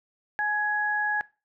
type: tone pair together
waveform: sine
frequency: 841 / 1671.3 Hz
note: G#5 / G#6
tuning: +22 / +10 cents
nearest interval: octave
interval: 1188 cents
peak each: -29 / -25 dBFS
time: 0.39-1.21 s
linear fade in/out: 0 ms
effects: noise-tail reverb RT60 0.3 s tail -20 dB re dry